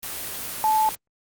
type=tone in noise; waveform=sine; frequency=870 Hz; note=A5; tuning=20 cents flat; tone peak=-17 dBFS; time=0.64-0.89 s; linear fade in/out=0 ms; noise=white; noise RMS=-32 dBFS; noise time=0.03-0.95 s; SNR=+12 dB; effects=Opus 24 kbps

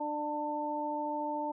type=harmonic tone; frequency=297.7 Hz; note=D4; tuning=24 cents sharp; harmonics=1 / 2 / 3; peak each=-38 / -38 / -34 dBFS; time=0-1.52 s; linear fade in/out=10 ms; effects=none

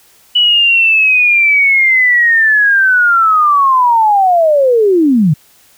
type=linear sweep; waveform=sine; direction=down; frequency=2960 to 138.59 Hz; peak=-6 dBFS; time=0.35-5.34 s; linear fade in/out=10 ms; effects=white hiss -47 dBFS RMS until 5.77 s

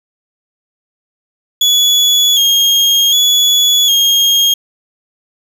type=tone with vibrato; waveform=35% pulse; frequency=3323 Hz; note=G#7; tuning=in tune; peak=-6 dBFS; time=1.61-4.54 s; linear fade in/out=5 ms; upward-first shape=square; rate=0.66 Hz; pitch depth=41 cents each way; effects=none

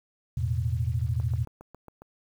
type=chord; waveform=sine; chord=E suspended fourth; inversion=none; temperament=equal; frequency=82.41 / 110 / 123.47 Hz; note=E2 / A2 / B2; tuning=0 / 0 / 0 cents; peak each=-29 dBFS; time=0.37-1.45 s; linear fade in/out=5 ms
type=click train; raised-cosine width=1 ms; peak=-31 dBFS; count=7; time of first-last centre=1.2-2.02 s; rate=7.32 Hz
effects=9-bit

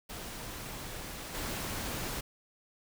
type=noise with level steps; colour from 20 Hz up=pink; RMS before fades=-42 / -37 dBFS; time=0.09-2.21 s; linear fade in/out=10 ms; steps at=1.34 s; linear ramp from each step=10 ms; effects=none

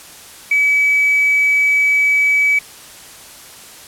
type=tone with hard clipping; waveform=sine; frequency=2287 Hz; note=D7; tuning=47 cents flat; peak=-11 dBFS; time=0.51-2.59 s; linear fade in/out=5 ms; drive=1 dB; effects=white hiss -38 dBFS RMS until 3.87 s + low-pass 12000 Hz 12 dB/octave

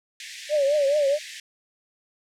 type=high-pass noise; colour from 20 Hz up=pink; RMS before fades=-37 dBFS; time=0.2-1.4 s; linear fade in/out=2 ms; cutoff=1700 Hz; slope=96 dB/octave
type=tone with vibrato; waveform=sine; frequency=575 Hz; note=D5; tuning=37 cents flat; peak=-18 dBFS; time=0.49-1.19 s; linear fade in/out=50 ms; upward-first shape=triangle; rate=4.7 Hz; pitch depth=120 cents each way
effects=low-pass 7000 Hz 12 dB/octave

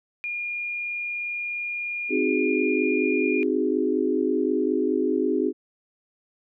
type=tone; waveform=sine; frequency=2421 Hz; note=D#7; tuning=48 cents flat; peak=-27 dBFS; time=0.24-3.43 s; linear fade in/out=0 ms
type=chord; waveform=sine; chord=Ab dominant seventh; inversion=first; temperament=equal; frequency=261.6 / 311.1 / 370 / 415.3 Hz; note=C4 / Eb4 / Gb4 / Ab4; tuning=0 / 0 / 0 / 0 cents; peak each=-26 dBFS; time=2.09-5.53 s; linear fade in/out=50 ms
effects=none

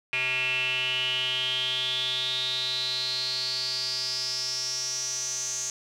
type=tone with band-pass filter sweep; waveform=square; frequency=127.7 Hz; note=C3; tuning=42 cents flat; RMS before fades=-29 dBFS; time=0.13-5.7 s; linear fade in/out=0 ms; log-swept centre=2500 to 6500 Hz; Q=9.5; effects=none

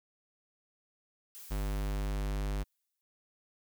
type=noise with exponential decay; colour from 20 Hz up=blue; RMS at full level=-47 dBFS; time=1.35-3.01 s; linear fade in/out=0 ms; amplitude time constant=360 ms
type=tone; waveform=square; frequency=50.1 Hz; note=G1; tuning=38 cents sharp; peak=-32 dBFS; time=1.5-2.64 s; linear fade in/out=20 ms
effects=none

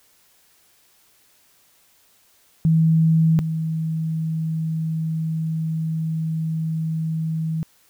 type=tone pair in turn; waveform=sine; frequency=161.3 / 160.28 Hz; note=E3 / E3; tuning=-37 / -48 cents; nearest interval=unison; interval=11 cents; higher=first; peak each=-13 / -21 dBFS; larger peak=first; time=2.65-3.39 / 3.39-7.63 s; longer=second; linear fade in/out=0 ms; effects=white hiss -58 dBFS RMS until 7.89 s

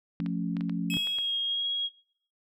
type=chord; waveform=sine; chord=F augmented; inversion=none; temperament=equal; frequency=174.61 / 220 / 277.2 Hz; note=F3 / A3 / C#4; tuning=0 / 0 / 0 cents; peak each=-30 / -35 / -34 dBFS; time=0.2-0.97 s; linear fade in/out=0 ms
type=clicks; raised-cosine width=0.3 ms; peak=-27 dBFS; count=8; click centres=0.203 / 0.262 / 0.568 / 0.609 / 0.696 / 0.94 / 1.072 / 1.186 s
type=tone with vibrato; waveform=sine; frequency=3280 Hz; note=G#7; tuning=22 cents flat; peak=-27 dBFS; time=0.9-1.9 s; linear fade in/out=50 ms; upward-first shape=sine; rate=1.5 Hz; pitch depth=12 cents each way
type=tone with exponential decay; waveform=45% pulse; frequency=2570 Hz; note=E7; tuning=45 cents flat; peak=-32 dBFS; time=0.9-1.55 s; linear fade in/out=1 ms; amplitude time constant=140 ms
effects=noise-tail reverb RT60 0.6 s tail -22 dB re dry

